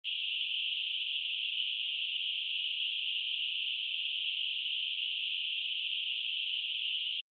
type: band-pass noise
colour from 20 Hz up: white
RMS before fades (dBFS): -35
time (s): 0.04-7.21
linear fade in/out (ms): 10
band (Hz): 2700 to 3300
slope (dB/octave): 96
effects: Opus 24 kbps